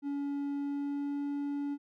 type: tone with pitch glide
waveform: triangle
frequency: 283.3 to 285.4 Hz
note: C#4 to D4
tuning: +38 to -49 cents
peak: -30 dBFS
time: 0.02-1.78 s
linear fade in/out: 50 ms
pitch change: +13 cents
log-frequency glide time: 0.56-1.24 s
effects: none